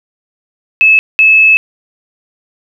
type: tone bursts at uneven times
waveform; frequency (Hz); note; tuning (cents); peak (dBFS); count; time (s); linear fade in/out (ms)
sine; 2600; E7; -24; -3; 2; 0.81-0.99 / 1.19-1.57; 0
effects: 7-bit